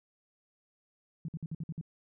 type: tone bursts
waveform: sine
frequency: 160.4 Hz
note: E3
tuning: 47 cents flat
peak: -34 dBFS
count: 7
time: 1.25-1.812 s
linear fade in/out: 2 ms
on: 34 ms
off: 54 ms
effects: none